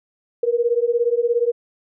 sine beating tone pair, 466.2 / 483.2 Hz, A#4 / B4, 0 / -38 cents, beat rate 17 Hz, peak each -19 dBFS, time 0.43-1.52 s, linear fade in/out 5 ms, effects none

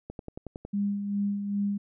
click train, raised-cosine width 2 ms, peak -24 dBFS, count 7, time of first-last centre 0.1-0.65 s, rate 10.9 Hz
sine tone with tremolo, 202.1 Hz, G#3, 47 cents flat, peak -24 dBFS, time 0.73-1.78 s, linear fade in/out 10 ms, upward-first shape sine, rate 2.5 Hz, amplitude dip 50%
effects none

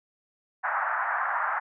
white band-pass noise, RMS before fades -28 dBFS, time 0.63-1.6 s, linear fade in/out 20 ms, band 710 to 1700 Hz, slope 48 dB/octave, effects none

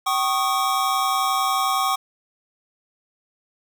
square tone cluster, 770 / 1102 / 1233 Hz, G5 / C#6 / D#6, -31 / -11 / -16 cents, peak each -25 / -23 / -26 dBFS, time 0.06-1.96 s, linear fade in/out 10 ms, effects none

